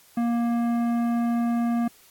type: tone with tanh clipping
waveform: sine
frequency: 235.4 Hz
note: A#3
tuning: 17 cents sharp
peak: -23 dBFS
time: 0.17-1.88 s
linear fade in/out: 5 ms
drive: 13 dB
effects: white hiss -55 dBFS RMS until 2.1 s + AAC 64 kbps